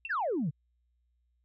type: tone with exponential decay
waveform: sine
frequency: 2697 Hz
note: E7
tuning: 39 cents sharp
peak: -31 dBFS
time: 0.05-0.13 s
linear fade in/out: 2 ms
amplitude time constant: 16 ms
type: exponential sweep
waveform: sine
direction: down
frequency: 1902 to 129.4 Hz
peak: -27 dBFS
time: 0.09-0.51 s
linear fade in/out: 20 ms
effects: tanh soft clip ceiling -24 dBFS + added 60 Hz sine -70 dBFS peak until 1.44 s